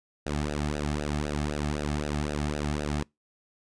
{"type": "tone with flanger", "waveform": "sawtooth", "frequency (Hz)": 74, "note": "D2", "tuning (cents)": 14, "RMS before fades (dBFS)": -30, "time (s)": [0.26, 3.03], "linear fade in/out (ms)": 5, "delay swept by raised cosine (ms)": [0.9, 2.1], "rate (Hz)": 3.9, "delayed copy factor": -0.95, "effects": ["noise-tail reverb RT60 0.2 s tail -26 dB re dry", "resampled to 22050 Hz"]}